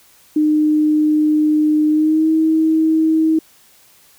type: tone with pitch glide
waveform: sine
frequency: 304.8 to 318.1 Hz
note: D#4 to D#4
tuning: -36 to +38 cents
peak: -11 dBFS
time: 0.36-3.39 s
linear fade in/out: 5 ms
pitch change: +74 cents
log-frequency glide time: 1.89-2.29 s
effects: white hiss -50 dBFS RMS until 4.18 s